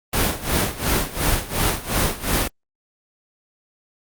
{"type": "noise with tremolo", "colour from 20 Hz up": "pink", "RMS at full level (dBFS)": -18, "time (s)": [0.13, 2.48], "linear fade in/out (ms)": 5, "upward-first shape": "sine", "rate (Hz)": 2.8, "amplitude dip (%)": 85, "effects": ["Opus 32 kbps"]}